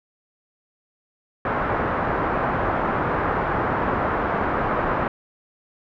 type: low-pass noise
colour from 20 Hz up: white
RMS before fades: -23 dBFS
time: 1.45-5.08 s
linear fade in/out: 2 ms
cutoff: 1400 Hz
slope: 24 dB/octave
effects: none